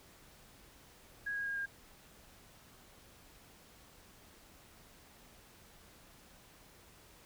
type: tone with pitch steps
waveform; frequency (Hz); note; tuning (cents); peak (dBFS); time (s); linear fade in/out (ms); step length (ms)
sine; 1652 / 1638.7 / 1625.5 / 1612.4; G#6 / G#6 / G#6 / G6; -10 / -24 / -38 / +48; -35; 1.26-1.66; 10; 100
effects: pink hiss -60 dBFS RMS until 7.25 s